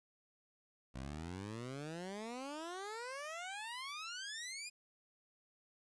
15% pulse exponential sweep, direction up, 61.74 to 2502 Hz, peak -37 dBFS, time 0.94-4.7 s, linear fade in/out 20 ms, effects resampled to 22050 Hz + 12-bit

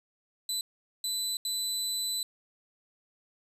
25% pulse tone bursts at uneven times, 4000 Hz, B7, 21 cents sharp, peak -26 dBFS, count 3, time 0.49-0.61 / 1.04-1.37 / 1.45-2.23 s, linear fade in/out 2 ms, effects resampled to 32000 Hz

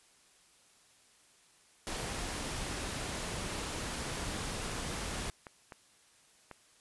pink noise, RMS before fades -38 dBFS, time 1.87-5.3 s, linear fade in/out 0 ms
clicks, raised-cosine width 0.5 ms, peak -30 dBFS, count 4, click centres 3.933 / 5.468 / 5.722 / 6.513 s
effects white hiss -64 dBFS RMS until 6.8 s + resampled to 24000 Hz

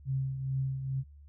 sine tone with tremolo, 133.9 Hz, C3, 40 cents sharp, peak -27 dBFS, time 0.05-1.04 s, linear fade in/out 50 ms, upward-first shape triangle, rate 2.3 Hz, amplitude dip 60%, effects added 72 Hz sine -50 dBFS peak until 1.28 s

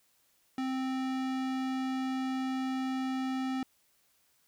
square tone with low-pass filter, 261.6 Hz, C4, in tune, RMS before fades -33 dBFS, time 0.58-3.63 s, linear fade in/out 2 ms, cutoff 5400 Hz, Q 0.52, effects white hiss -70 dBFS RMS until 4.47 s

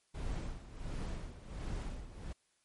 brown noise with tremolo, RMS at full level -38 dBFS, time 0.14-2.33 s, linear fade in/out 10 ms, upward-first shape sine, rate 1.4 Hz, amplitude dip 75%, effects white hiss -75 dBFS RMS until 2.64 s + MP3 48 kbps

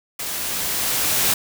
white noise with level ramp, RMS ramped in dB -28 to -18 dBFS, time 0.19-1.34 s, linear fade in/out 5 ms, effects none

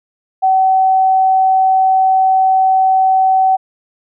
sine tone, 760 Hz, F#5, 46 cents sharp, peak -8 dBFS, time 0.42-3.57 s, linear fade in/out 20 ms, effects none

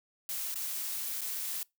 blue noise with dropouts, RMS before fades -36 dBFS, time 0.29-1.63 s, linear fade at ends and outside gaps 1 ms, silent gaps 0.543-0.556 / 1.209-1.216 s, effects noise-tail reverb RT60 0.2 s tail -24 dB re dry

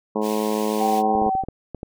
harmonic tone, 107 Hz, A2, 48 cents flat, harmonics 2 / 3 / 4 / 5 / 6 / 7 / 8 / 9 / 10, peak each -25 / -29 / -25 / -29 / -34 / -34 / -34 / -32 / -36 dBFS, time 0.15-1.3 s, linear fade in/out 10 ms
pink high-pass noise, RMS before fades -37 dBFS, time 0.21-1.03 s, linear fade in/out 50 ms, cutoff 2100 Hz, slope 24 dB/octave
sine tone with vibrato, 770 Hz, G5, 31 cents flat, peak -19 dBFS, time 0.78-1.45 s, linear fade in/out 50 ms, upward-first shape triangle, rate 3.2 Hz, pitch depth 17 cents each way
clicks, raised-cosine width 2 ms, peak -18 dBFS, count 8, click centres 1.153 / 1.219 / 1.265 / 1.352 / 1.437 / 1.486 / 1.747 / 1.831 s
effects none

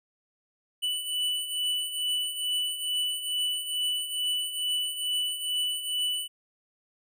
square beating tone pair, 2972 / 2974.3 Hz, F#7 / F#7, +7 / +8 cents, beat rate 2.3 Hz, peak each -35 / -29 dBFS, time 0.82-6.28 s, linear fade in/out 20 ms, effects none

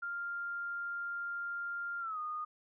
sine tone with pitch glide, 1396.9 to 1230.2 Hz, F6 to D#6, 0 to -20 cents, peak -36 dBFS, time 0.02-2.45 s, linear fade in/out 10 ms, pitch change -220 cents, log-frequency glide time 2-2.19 s, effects none

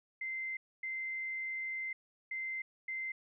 sine tone bursts at uneven times, 2078 Hz, C7, 12 cents flat, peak -36 dBFS, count 4, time 0.21-0.57 / 0.83-1.93 / 2.31-2.62 / 2.88-3.12 s, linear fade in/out 5 ms, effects none

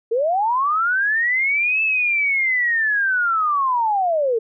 sine linear two-way sweep, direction up then down, 433.8 to 2637 to 433.8 Hz, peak -16 dBFS, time 0.11-4.39 s, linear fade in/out 10 ms, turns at 1.82 s, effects none

